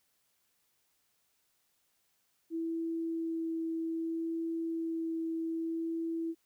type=tone with vibrato; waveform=sine; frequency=328.2 Hz; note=E4; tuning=8 cents flat; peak=-32 dBFS; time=2.5-6.35 s; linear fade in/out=50 ms; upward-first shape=sine; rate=0.63 Hz; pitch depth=8 cents each way; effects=white hiss -75 dBFS RMS until 6.45 s